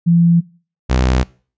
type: tone pair in turn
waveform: sine / sawtooth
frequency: 170 / 63.48 Hz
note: F3 / B1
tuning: -46 / +48 cents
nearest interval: octave + perfect fourth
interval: 1706 cents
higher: first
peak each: -8 dBFS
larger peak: neither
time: 0.06-0.41 / 0.89-1.24 s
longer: neither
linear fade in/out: 20 ms
effects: noise-tail reverb RT60 0.4 s tail -22 dB re dry + resampled to 16000 Hz